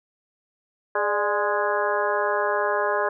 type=harmonic tone with a mistuned harmonic; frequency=207.6 Hz; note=G#3; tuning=in tune; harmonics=2 / 3 / 4 / 5 / 6 / 7 / 8; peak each=-27 / -26 / -30 / -27 / -32 / -32 / -29 dBFS; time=0.95-3.09 s; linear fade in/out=5 ms; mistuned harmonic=3; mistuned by=-72 cents; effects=none